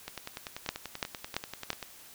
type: two click trains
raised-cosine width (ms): 0.2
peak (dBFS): -20 / -12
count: 19 / 4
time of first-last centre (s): 0.08-1.828 / 0.69-1.704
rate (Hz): 10.3 / 2.96
effects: white hiss -52 dBFS RMS until 2.14 s